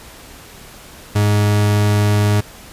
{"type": "tone", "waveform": "40% pulse", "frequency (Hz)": 103.83, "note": "G#2", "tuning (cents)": 0, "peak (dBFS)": -11, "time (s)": [1.15, 2.41], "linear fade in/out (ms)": 10, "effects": ["pink hiss -39 dBFS RMS until 2.72 s", "resampled to 32000 Hz"]}